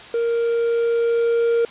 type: tone with level ramp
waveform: triangle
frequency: 466.2 Hz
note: A#4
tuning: in tune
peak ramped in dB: -16 to -13 dBFS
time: 0.14-1.65 s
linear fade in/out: 2 ms
effects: white hiss -39 dBFS RMS until 1.7 s + resampled to 8000 Hz